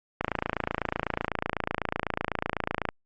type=click train; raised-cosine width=0.5 ms; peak=-11 dBFS; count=76; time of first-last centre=0.21-2.889 s; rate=28 Hz; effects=Opus 48 kbps